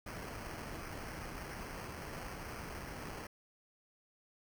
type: noise with sample-and-hold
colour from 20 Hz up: pink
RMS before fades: -45 dBFS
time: 0.06-3.27 s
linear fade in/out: 5 ms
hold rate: 3675 Hz
effects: none